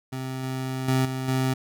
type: tone with level steps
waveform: 25% pulse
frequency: 130.81 Hz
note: C3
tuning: in tune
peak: -26 / -24 / -16 / -24 / -18 dBFS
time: 0.12-1.54 s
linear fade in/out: 10 ms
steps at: 0.43 / 0.88 / 1.05 / 1.28 s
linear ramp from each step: 5 ms
effects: none